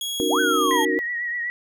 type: tone with pitch glide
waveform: sawtooth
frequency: 3322 to 3257 Hz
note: G#7 to G#7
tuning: 0 to -34 cents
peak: -23 dBFS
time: 0.01-0.85 s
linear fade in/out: 2 ms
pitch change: -34 cents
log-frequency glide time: 0.21-0.67 s
type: chord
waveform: sine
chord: D# minor seventh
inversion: third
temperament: equal with one note detuned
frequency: 277.2 / 305.8 / 370 / 466.2 Hz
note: C#4 / D#4 / F#4 / A#4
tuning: 0 / -30 / 0 / 0 cents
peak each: -29 / -25 / -25 / -25 dBFS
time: 0.2-0.99 s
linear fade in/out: 0 ms
type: linear two-way sweep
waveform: sine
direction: up then down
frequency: 327.8 to 1546 to 824 Hz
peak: -20 dBFS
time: 0.28-0.86 s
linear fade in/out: 50 ms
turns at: 0.4 s
type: tone with vibrato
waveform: sine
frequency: 1913 Hz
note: A#6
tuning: 44 cents sharp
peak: -24 dBFS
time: 0.71-1.5 s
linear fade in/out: 0 ms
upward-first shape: triangle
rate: 8.1 Hz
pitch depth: 49 cents each way
effects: none

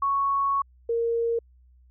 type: tone pair in turn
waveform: sine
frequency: 1108.7 / 464.3 Hz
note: C#6 / A#4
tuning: 0 / -7 cents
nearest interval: octave + minor third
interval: 1507 cents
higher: first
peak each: -21 / -22 dBFS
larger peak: first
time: 0.02-0.62 / 0.89-1.39 s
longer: first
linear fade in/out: 5 ms
effects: added 62 Hz sine -53 dBFS peak until 1.9 s

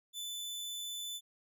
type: tone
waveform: sawtooth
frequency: 3505 Hz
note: A7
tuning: 7 cents flat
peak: -36 dBFS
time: 0.13-1.21 s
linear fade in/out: 50 ms
effects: none

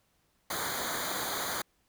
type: noise with comb filter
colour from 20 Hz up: pink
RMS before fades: -34 dBFS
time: 0.5-1.62 s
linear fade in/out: 5 ms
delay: 0.37 ms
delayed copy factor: -1
effects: pink hiss -72 dBFS RMS until 1.88 s

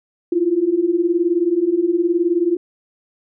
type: beating tone pair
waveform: sine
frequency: 331.5 / 350.5 Hz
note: E4 / F4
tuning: +10 / +6 cents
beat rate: 19 Hz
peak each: -19 / -16 dBFS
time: 0.32-2.57 s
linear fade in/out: 5 ms
effects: none

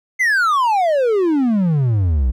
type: exponential sweep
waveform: triangle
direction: down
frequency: 2105 to 57.7 Hz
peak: -11 dBFS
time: 0.19-2.32 s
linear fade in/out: 20 ms
effects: none

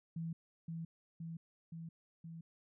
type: tone with echo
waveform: sine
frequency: 164.81 Hz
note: E3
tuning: in tune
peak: -38 dBFS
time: 0.16-0.33 s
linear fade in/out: 5 ms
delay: 520 ms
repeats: 4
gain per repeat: -2 dB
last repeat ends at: 2.41 s
effects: none

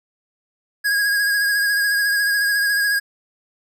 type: tone with vibrato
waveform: square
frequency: 1644 Hz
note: G#6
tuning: 18 cents flat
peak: -17 dBFS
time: 0.84-3 s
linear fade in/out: 20 ms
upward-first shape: sine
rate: 14 Hz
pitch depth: 31 cents each way
effects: none

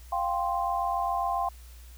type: chord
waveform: sine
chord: F suspended second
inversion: none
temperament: just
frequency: 698.5 / 785.8 / 1047.7 Hz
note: F5 / G5 / C6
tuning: 0 / +4 / +2 cents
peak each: -30 dBFS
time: 0.12-1.49 s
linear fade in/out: 5 ms
effects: added 60 Hz sine -45 dBFS peak until 1.97 s + white hiss -56 dBFS RMS until 1.97 s

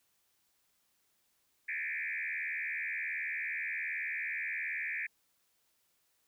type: tone with frequency modulation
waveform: sine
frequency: 2062 Hz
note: C7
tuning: 26 cents flat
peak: -34 dBFS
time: 1.68-5.07 s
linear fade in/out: 10 ms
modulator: 78.7 Hz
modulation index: 4.6
effects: white hiss -75 dBFS RMS until 6.27 s

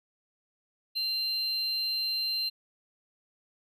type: tone pair together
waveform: triangle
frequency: 2779 / 4128 Hz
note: F7 / C8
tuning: -9 / -24 cents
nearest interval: perfect fifth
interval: 685 cents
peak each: -38 / -27 dBFS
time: 0.95-2.5 s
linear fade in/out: 20 ms
effects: none

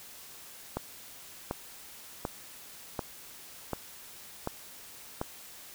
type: click train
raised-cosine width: 1 ms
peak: -17 dBFS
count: 7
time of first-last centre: 0.77-5.214 s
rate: 1.35 Hz
effects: white hiss -49 dBFS RMS until 5.74 s

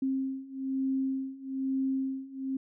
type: beating tone pair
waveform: sine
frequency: 265.8 / 266.9 Hz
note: C4 / C4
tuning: +27 / +35 cents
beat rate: 1.1 Hz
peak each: -33 / -31 dBFS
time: 0.02-2.57 s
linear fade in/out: 5 ms
effects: none

